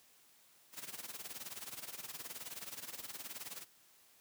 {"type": "noise with tremolo", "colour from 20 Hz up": "white", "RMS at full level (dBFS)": -44, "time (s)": [0.72, 3.66], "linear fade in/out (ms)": 50, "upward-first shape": "sine", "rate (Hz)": 19, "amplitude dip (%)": 80, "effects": ["white hiss -66 dBFS RMS until 4.2 s", "high-pass 100 Hz 12 dB/octave"]}